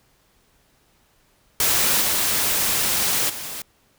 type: noise with level steps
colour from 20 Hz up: white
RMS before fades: -19 / -21 / -32 dBFS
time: 1.6-3.62 s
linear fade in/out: 2 ms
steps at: 2.01 / 3.29 s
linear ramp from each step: 10 ms
effects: pink hiss -61 dBFS RMS until 3.98 s

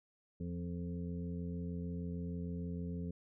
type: harmonic tone with a mistuned harmonic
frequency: 86.5 Hz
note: F2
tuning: 16 cents flat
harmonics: 1 / 2 / 3 / 5 / 6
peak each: -43 / -40 / -47 / -50 / -58 dBFS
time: 0.4-3.11 s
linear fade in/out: 5 ms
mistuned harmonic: 1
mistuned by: -60 cents
effects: none

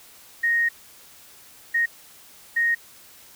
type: tone bursts at uneven times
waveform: sine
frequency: 1864.7 Hz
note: A#6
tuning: in tune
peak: -18 dBFS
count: 3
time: 0.43-0.69 / 1.74-1.86 / 2.56-2.75 s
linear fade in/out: 10 ms
effects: white hiss -49 dBFS RMS until 3.35 s

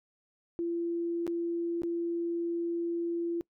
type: tone with dropouts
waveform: sine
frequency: 340.1 Hz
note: F4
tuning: 46 cents flat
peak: -29 dBFS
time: 0.59-3.41 s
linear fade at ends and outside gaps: 0 ms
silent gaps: 1.267-1.277 / 1.819-1.834 s
effects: noise-tail reverb RT60 0.1 s tail -24 dB re dry

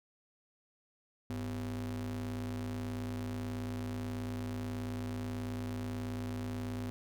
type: ring-modulated tone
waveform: square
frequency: 73.4 Hz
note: D2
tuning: in tune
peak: -34 dBFS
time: 1.3-6.9 s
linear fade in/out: 0 ms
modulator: 176 Hz
effects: none

